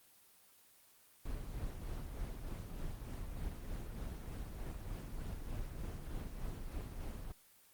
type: noise with tremolo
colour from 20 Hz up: brown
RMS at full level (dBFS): -41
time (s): 1.25-7.32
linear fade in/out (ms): 5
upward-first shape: sine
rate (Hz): 3.3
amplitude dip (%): 40
effects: white hiss -65 dBFS RMS until 7.73 s + Opus 24 kbps